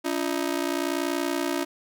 sawtooth ring-modulated tone, 314.1 Hz, D#4, 16 cents sharp, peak -18 dBFS, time 0.04-1.65 s, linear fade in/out 20 ms, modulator 30.4 Hz, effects none

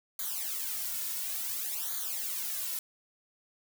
blue noise with flanger, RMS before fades -35 dBFS, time 0.19-2.79 s, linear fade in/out 2 ms, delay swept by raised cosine 0.37 to 2.57 ms, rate 0.57 Hz, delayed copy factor -1, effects none

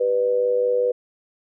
sine tone with amplitude modulation, 493.9 Hz, B4, in tune, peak -14 dBFS, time 0-0.92 s, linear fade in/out 10 ms, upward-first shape sine, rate 105 Hz, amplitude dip 65%, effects none

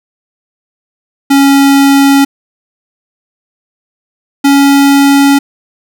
square tone pair in turn, 277.2 / 279.3 Hz, C#4 / C#4, 0 / +13 cents, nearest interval unison, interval 13 cents, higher second, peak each -4 dBFS, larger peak neither, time 1.3-2.25 / 4.44-5.39 s, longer neither, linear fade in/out 10 ms, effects none

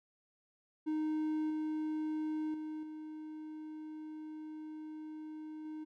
triangle tone with level steps, 309.7 Hz, D#4, 8 cents flat, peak -30 / -32 / -37 / -41 / -39 dBFS, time 0.86-5.85 s, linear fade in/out 20 ms, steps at 1.5 / 2.54 / 2.83 / 5.65 s, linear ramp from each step 2 ms, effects none

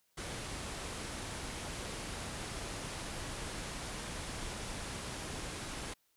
pink low-pass noise, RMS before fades -42 dBFS, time 0.17-5.94 s, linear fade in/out 10 ms, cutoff 11000 Hz, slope 96 dB/octave, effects white hiss -75 dBFS RMS until 6.16 s

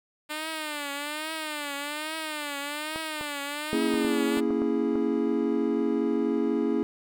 5% pulse tone with vibrato, 300 Hz, D4, 37 cents sharp, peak -20 dBFS, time 0.29-4.41 s, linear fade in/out 20 ms, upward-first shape triangle, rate 1.2 Hz, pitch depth 120 cents each way
clicks, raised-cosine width 1 ms, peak -22 dBFS, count 8, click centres 2.96 / 3.211 / 3.942 / 4.048 / 4.373 / 4.506 / 4.619 / 4.956 s
triangle chord, A# half-diminished seventh, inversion none, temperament equal, 233.1 / 277.2 / 329.6 / 415.3 Hz, A#3 / C#4 / E4 / G#4, 0 / 0 / 0 / 0 cents, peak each -27 dBFS, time 3.73-6.83 s, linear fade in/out 0 ms
effects none

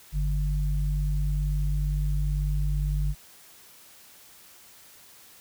sine tone pair together, 49 / 146.83 Hz, G1 / D3, 0 / 0 cents, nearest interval octave + perfect fifth, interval 1900 cents, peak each -24 / -29 dBFS, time 0.12-3.15 s, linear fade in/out 50 ms, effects white hiss -52 dBFS RMS until 5.4 s

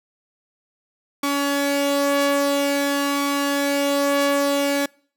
sawtooth tone pair together, 282.5 / 564.5 Hz, C#4 / C#5, +33 / +31 cents, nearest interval octave, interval 1198 cents, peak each -17 / -18 dBFS, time 1.23-4.86 s, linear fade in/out 5 ms, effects noise-tail reverb RT60 0.5 s tail -26 dB re dry

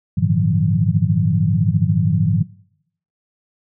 sine tone cluster, 99.2 / 111.8 / 150.6 / 164.4 / 179.5 Hz, G2 / A2 / D3 / E3 / F3, +21 / +28 / +44 / -4 / +48 cents, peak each -20 dBFS, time 0.17-2.43 s, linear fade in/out 10 ms, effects noise-tail reverb RT60 0.7 s tail -21 dB re dry

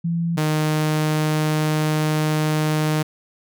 sine / sawtooth tone pair in turn, 168.5 / 154.12 Hz, E3 / D#3, +38 / -16 cents, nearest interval major second, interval 154 cents, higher first, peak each -19 / -14 dBFS, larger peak second, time 0.04-0.37 / 0.37-3.03 s, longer second, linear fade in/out 10 ms, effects none

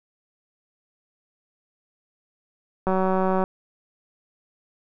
click train, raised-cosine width 1 ms, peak -10 dBFS, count 108, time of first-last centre 2.87-3.439 s, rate 188 Hz, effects none

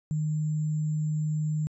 sine tone with sample-and-hold, 153.5 Hz, D#3, 23 cents flat, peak -25 dBFS, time 0.11-1.67 s, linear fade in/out 0 ms, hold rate 7350 Hz, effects resampled to 24000 Hz

